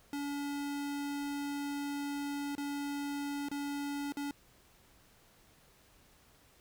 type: tone with dropouts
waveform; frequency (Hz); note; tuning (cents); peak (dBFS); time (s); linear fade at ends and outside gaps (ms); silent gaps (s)
square; 285.3; C#4; +50; -36; 0.13-4.31; 1; 2.552-2.58 / 3.486-3.514 / 4.122-4.17
effects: pink hiss -64 dBFS RMS until 6.6 s